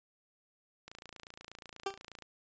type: click train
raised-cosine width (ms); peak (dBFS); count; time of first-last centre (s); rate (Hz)
0.2; -30; 39; 0.88-2.223; 28.3
type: tone with exponential decay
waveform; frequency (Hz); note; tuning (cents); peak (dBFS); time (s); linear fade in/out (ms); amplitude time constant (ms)
20% pulse; 392; G4; 0; -25; 1.86-1.98; 5; 26
effects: resampled to 16000 Hz